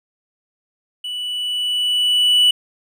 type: tone with level ramp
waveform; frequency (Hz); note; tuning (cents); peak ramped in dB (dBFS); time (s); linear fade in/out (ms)
triangle; 2960; F#7; 0; -23 to -8; 1.04-2.51; 5
effects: none